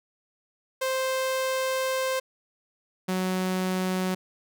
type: tone pair in turn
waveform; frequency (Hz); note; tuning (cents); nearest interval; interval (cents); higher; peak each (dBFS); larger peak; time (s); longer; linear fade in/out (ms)
sawtooth; 523.3 / 185.52; C5 / F#3; 0 / +5; octave + tritone; 1795; first; -21; neither; 0.81-2.2 / 3.08-4.15; first; 10
effects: none